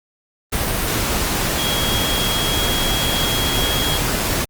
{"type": "tone in noise", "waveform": "sine", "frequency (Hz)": 3287, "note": "G#7", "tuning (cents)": -19, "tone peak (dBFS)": -22, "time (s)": [1.58, 3.98], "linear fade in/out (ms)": 10, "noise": "pink", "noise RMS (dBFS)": -20, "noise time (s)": [0.52, 4.45], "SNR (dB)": -5, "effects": ["Opus 32 kbps"]}